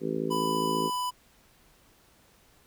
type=harmonic tone; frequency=54.7 Hz; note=A1; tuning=9 cents flat; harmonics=3 / 4 / 5 / 6 / 7 / 8 / 9; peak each=-36 / -36 / -34 / -38 / -32 / -37 / -38 dBFS; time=0-0.91 s; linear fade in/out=50 ms
type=tone; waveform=square; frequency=995 Hz; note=B5; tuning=13 cents sharp; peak=-29 dBFS; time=0.3-1.11 s; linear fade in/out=20 ms
effects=pink hiss -61 dBFS RMS until 2.66 s